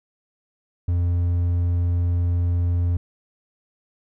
triangle tone, 87.2 Hz, F2, 2 cents flat, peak -16 dBFS, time 0.88-2.97 s, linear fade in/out 5 ms, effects none

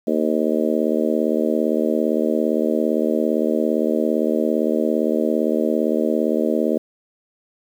harmonic tone, 77.6 Hz, D#2, 4 cents flat, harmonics 3 / 4 / 5 / 6 / 7 / 8, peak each -22 / -23 / -24 / -25 / -25 / -26 dBFS, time 0.07-6.78 s, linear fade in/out 5 ms, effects 8-bit

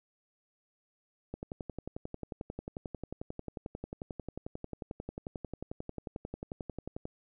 click train, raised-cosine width 2 ms, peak -25 dBFS, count 65, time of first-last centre 1.34-7.054 s, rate 11.2 Hz, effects none

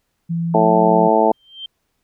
sine tone with pitch glide, 167.7 to 177.67 Hz, E3 to F3, +30 to +30 cents, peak -18 dBFS, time 0.29-1.09 s, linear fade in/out 20 ms, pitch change +100 cents, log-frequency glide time 0.51-0.76 s
harmonic tone, 110 Hz, A2, in tune, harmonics 2 / 3 / 4 / 5 / 6 / 7 / 8, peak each -22 / -21 / -18 / -21 / -17 / -20 / -17 dBFS, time 0.54-1.32 s, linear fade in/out 5 ms
sine tone with exponential growth, 3147 Hz, G7, 6 cents sharp, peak -25 dBFS, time 1.33-1.66 s, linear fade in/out 5 ms, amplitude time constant 70 ms
effects pink hiss -70 dBFS RMS until 2.03 s

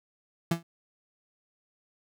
35% pulse tone with exponential decay, 168.2 Hz, E3, 35 cents sharp, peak -19 dBFS, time 0.51-0.63 s, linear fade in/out 5 ms, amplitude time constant 26 ms, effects none

